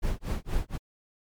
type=noise with tremolo; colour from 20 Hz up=brown; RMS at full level=-26 dBFS; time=0.02-0.78 s; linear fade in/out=20 ms; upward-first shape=sine; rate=4.2 Hz; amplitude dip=100%; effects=MP3 96 kbps